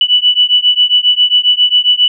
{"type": "beating tone pair", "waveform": "sine", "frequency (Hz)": [2960, 2967.4], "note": ["F#7", "F#7"], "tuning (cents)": [0, 4], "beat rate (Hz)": 7.4, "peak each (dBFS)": -10, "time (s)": [0.01, 2.08], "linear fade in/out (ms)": 2, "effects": []}